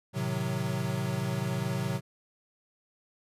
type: chord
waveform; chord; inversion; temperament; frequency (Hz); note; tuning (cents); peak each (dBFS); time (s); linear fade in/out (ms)
square; A diminished seventh; none; equal; 110 / 130.81 / 155.56 / 185; A2 / C3 / Eb3 / Gb3; 0 / 0 / 0 / 0; -37 / -33 / -38 / -35; 0.13-2.01; 50
effects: resampled to 32000 Hz